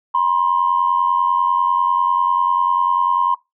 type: tone pair together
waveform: sine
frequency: 965 / 1055.1 Hz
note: B5 / C6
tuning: -40 / +14 cents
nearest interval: major second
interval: 154 cents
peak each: -16 dBFS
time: 0.14-3.35 s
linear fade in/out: 10 ms
effects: noise-tail reverb RT60 0.2 s tail -23 dB re dry + tanh soft clip ceiling -6 dBFS